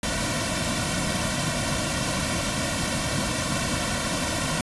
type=noise with comb filter; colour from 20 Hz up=pink; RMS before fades=-26 dBFS; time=0.03-4.61 s; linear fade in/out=2 ms; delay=2.4 ms; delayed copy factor=-0.95; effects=resampled to 24000 Hz